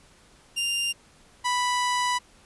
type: tone pair in turn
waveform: sawtooth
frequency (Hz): 2794 / 987.8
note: F7 / B5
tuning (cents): 0 / 0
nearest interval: octave + tritone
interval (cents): 1800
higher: first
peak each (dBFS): -21 / -19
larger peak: second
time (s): 0.56-0.93 / 1.44-2.19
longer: second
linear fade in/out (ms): 20
effects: pink hiss -56 dBFS RMS until 2.45 s + resampled to 24000 Hz